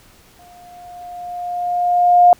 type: tone with exponential growth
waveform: sine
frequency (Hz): 709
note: F5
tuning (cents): +26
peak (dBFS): -4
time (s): 0.39-2.33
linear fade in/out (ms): 1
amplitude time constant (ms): 420
effects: pink hiss -49 dBFS RMS until 2.39 s